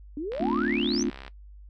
sine exponential sweep, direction up, 277.2 to 6272 Hz, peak -29 dBFS, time 0.17-1.03 s, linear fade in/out 2 ms
click train, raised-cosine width 0.3 ms, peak -25 dBFS, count 65, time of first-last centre 0.32-1.28 s, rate 66.7 Hz
sine chord, D minor seventh, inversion second, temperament equal with one note detuned, 220 / 257.1 / 293.7 / 349.2 Hz, A3 / C4 / D4 / F4, 0 / -30 / 0 / 0 cents, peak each -29 dBFS, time 0.4-1.1 s, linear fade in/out 5 ms
effects noise-tail reverb RT60 0.1 s tail -18 dB re dry + added 50 Hz sine -44 dBFS peak until 1.69 s

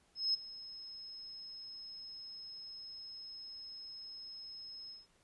sine tone with ADSR envelope, 5170 Hz, E8, 34 cents flat, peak -28 dBFS, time 0.15-5.07 s, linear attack 190 ms, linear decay 14 ms, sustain -18 dB, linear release 170 ms, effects pink hiss -71 dBFS RMS until 5.23 s + resampled to 24000 Hz

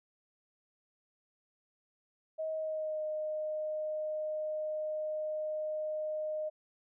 sine tone with pitch glide, 633 to 616.4 Hz, D#5 to D#5, +30 to -16 cents, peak -33 dBFS, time 2.38-6.5 s, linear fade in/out 20 ms, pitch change -46 cents, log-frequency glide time 2.5-3.03 s, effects none

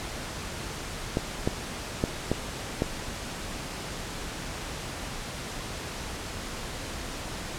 clicks, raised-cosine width 2 ms, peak -10 dBFS, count 5, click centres 1.171 / 1.475 / 2.039 / 2.316 / 2.821 s, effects pink hiss -36 dBFS RMS until 7.58 s + low-pass 9000 Hz 12 dB/octave

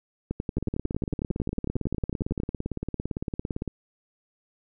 two click trains, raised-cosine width 3 ms, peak -15 / -16 dBFS, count 24 / 56, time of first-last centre 0.31-2.401 / 0.57-3.677 s, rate 11 / 17.7 Hz, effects none

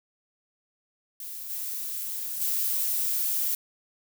violet noise with level steps, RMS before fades -38 / -33 / -27 dBFS, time 1.2-3.55 s, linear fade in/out 2 ms, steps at 1.49 / 2.4 s, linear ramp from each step 20 ms, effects none

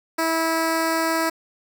10% pulse tone with notch filter, 325.7 Hz, E4, 21 cents flat, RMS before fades -22 dBFS, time 0.18-1.3 s, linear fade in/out 10 ms, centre 3200 Hz, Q 1.9, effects 8-bit

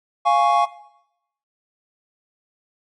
triangle chord, Db major, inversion first, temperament equal, 698.5 / 830.6 / 1108.7 Hz, F5 / Ab5 / Db6, 0 / 0 / 0 cents, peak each -16 dBFS, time 0.25-0.66 s, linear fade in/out 20 ms, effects noise-tail reverb RT60 0.8 s tail -17 dB re dry + MP3 48 kbps

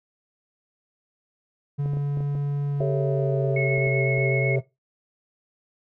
triangle tone with pitch glide, 142.9 to 131.8 Hz, D3 to C3, -47 to +13 cents, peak -20 dBFS, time 1.78-4.61 s, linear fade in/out 20 ms, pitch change -140 cents, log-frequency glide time 2.67-4.04 s
clicks, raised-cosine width 2 ms, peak -24 dBFS, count 10, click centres 1.859 / 1.935 / 1.971 / 2.173 / 2.206 / 2.352 / 2.805 / 3.78 / 3.869 / 4.181 s
sine chord, A dominant seventh, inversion third, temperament equal, 392 / 440 / 554.4 / 659.3 Hz, G4 / A4 / C#5 / E5, 0 / 0 / 0 / 0 cents, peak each -29 dBFS, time 2.8-4.59 s, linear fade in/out 5 ms
sine tone with vibrato, 2184 Hz, C#7, 26 cents flat, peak -26 dBFS, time 3.56-4.56 s, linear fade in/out 5 ms, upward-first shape sine, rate 8 Hz, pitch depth 11 cents each way
effects noise-tail reverb RT60 0.2 s tail -17 dB re dry

